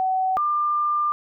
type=tone pair in turn; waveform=sine; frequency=753 / 1195.3 Hz; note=F#5 / D6; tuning=+30 / +30 cents; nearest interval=minor sixth; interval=800 cents; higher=second; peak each=-19 dBFS; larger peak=neither; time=0-0.37 / 0.37-1.12 s; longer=second; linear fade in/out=0 ms; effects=none